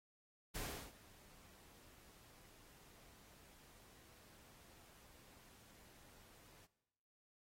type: noise with ADSR envelope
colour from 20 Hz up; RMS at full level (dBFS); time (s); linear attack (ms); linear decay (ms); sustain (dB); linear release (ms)
pink; -44; 0.54-6.67; 17; 360; -21; 25
effects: noise-tail reverb RT60 1.0 s tail -18 dB re dry + AAC 48 kbps